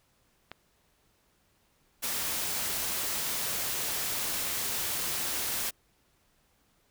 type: click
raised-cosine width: 0.3 ms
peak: -24 dBFS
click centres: 0.516 s
type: noise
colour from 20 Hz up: white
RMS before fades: -32 dBFS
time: 2.02-5.71 s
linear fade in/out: 20 ms
effects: pink hiss -69 dBFS RMS until 6.9 s